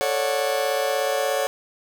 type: chord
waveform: 40% pulse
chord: D major seventh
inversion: second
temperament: just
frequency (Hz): 440.5 / 550.6 / 587.3 / 734.2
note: A4 / C#5 / D5 / F#5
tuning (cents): +2 / -12 / 0 / -14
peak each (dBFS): -28 / -23 / -28 / -27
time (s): 0.01-1.47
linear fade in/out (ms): 0
effects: none